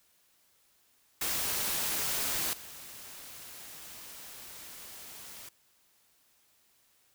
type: noise with level steps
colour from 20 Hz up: white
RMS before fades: -32 / -47 dBFS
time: 1.21-5.49 s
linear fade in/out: 5 ms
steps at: 2.53 s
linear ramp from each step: 2 ms
effects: white hiss -68 dBFS RMS until 7.14 s